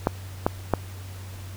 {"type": "clicks", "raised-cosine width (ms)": 1, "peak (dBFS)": -5, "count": 3, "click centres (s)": [0.071, 0.465, 0.737], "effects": ["added 94 Hz sine -36 dBFS peak until 1.56 s", "pink hiss -46 dBFS RMS until 1.56 s"]}